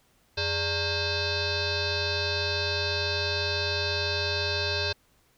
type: tone with frequency modulation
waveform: sine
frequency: 2093 Hz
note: C7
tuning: in tune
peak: -25 dBFS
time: 0.37-4.93 s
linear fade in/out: 10 ms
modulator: 501 Hz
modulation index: 5.4
effects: pink hiss -65 dBFS RMS until 5.37 s